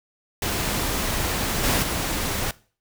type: noise with level steps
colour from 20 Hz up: pink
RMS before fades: -25 / -21 / -26 dBFS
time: 0.42-2.51 s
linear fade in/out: 2 ms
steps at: 1.63 / 1.82 s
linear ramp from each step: 10 ms
effects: noise-tail reverb RT60 0.4 s tail -20 dB re dry